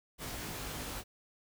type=noise with comb filter; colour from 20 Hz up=pink; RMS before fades=-41 dBFS; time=0.18-1.04 s; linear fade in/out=50 ms; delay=19 ms; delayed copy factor=+0.95; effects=none